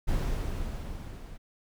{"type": "noise with level ramp", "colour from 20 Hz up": "brown", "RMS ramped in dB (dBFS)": [-27, -43], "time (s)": [0.07, 1.38], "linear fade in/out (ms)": 20, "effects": []}